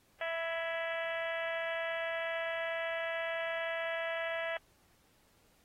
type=harmonic tone with a mistuned harmonic; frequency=330 Hz; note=E4; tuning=2 cents sharp; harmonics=2 / 3 / 4 / 5 / 6 / 7 / 8 / 9 / 10; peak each=-36 / -48 / -46 / -41 / -41 / -48 / -47 / -51 / -53 dBFS; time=0.21-4.57 s; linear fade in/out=2 ms; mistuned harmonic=5; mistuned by=+18 cents; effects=pink hiss -69 dBFS RMS until 5.64 s + AAC 48 kbps